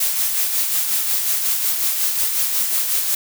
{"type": "noise with tremolo", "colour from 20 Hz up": "blue", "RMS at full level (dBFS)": -18, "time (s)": [0, 3.15], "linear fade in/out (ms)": 5, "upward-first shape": "sine", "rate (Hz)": 5.5, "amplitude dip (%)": 40, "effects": []}